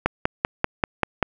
click train, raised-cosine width 0.5 ms, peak -3 dBFS, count 7, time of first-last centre 0.06-1.227 s, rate 5.14 Hz, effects none

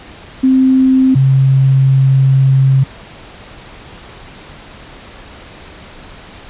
sine tone pair in turn, 261.6 / 134.01 Hz, C4 / C3, 0 / +42 cents, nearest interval octave, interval 1158 cents, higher first, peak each -6 dBFS, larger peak neither, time 0.43-1.15 / 1.15-2.84 s, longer second, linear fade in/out 10 ms, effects pink hiss -35 dBFS RMS until 6.49 s + resampled to 8000 Hz

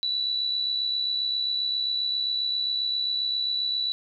sine tone with amplitude modulation, 3951 Hz, B7, in tune, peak -22 dBFS, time 0.03-3.92 s, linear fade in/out 0 ms, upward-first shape sine, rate 67.5 Hz, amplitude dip 45%, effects none

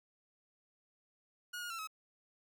sawtooth tone with pitch steps, 1445 / 1432 / 1348 / 1281 Hz, F#6 / F6 / E6 / E6, -41 / +43 / +38 / -50 cents, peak -37 dBFS, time 1.53-1.874 s, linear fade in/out 10 ms, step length 86 ms, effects none

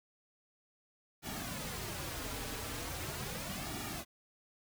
pink noise with flanger, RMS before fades -41 dBFS, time 1.22-4.05 s, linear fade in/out 50 ms, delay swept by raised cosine 1.9 to 5.7 ms, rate 0.39 Hz, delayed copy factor -0.65, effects none

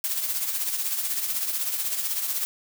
blue noise with tremolo, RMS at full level -25 dBFS, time 0.04-2.45 s, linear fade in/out 0 ms, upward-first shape triangle, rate 16 Hz, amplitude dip 60%, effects none

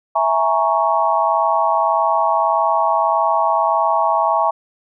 sine chord, A# half-diminished seventh, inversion second, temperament equal, 659.3 / 830.6 / 932.3 / 1108.7 Hz, E5 / G#5 / A#5 / C#6, 0 / 0 / 0 / 0 cents, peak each -19 dBFS, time 0.15-4.51 s, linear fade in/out 10 ms, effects none

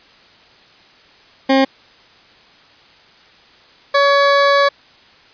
20% pulse tone pair in turn, 268.2 / 563.2 Hz, C4 / C#5, +43 / +27 cents, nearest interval octave + minor second, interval 1284 cents, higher second, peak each -5 dBFS, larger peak neither, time 1.49-1.65 / 3.94-4.69 s, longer second, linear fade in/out 10 ms, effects white hiss -47 dBFS RMS until 5.33 s + resampled to 11025 Hz

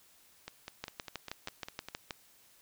two click trains, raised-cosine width 0.2 ms, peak -24 / -20 dBFS, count 8 / 9, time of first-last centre 0.48-1.886 / 0.84-2.108 s, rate 4.98 / 6.31 Hz, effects white hiss -63 dBFS RMS until 2.61 s

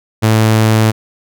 sawtooth tone, 110 Hz, A2, in tune, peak -4 dBFS, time 0.22-0.92 s, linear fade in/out 20 ms, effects none

